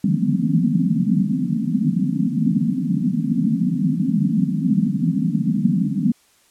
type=band-pass noise; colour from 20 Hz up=pink; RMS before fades=-19 dBFS; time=0.04-6.12 s; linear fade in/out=5 ms; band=150 to 270 Hz; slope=96 dB/octave; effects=white hiss -57 dBFS RMS until 6.5 s + low-pass 11000 Hz 12 dB/octave